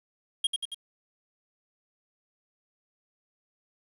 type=tone with echo; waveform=square; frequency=3247 Hz; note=G#7; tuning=40 cents flat; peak=-23 dBFS; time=0.44-0.47 s; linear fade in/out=5 ms; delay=92 ms; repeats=3; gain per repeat=-4 dB; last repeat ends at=0.746 s; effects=resampled to 32000 Hz + 9-bit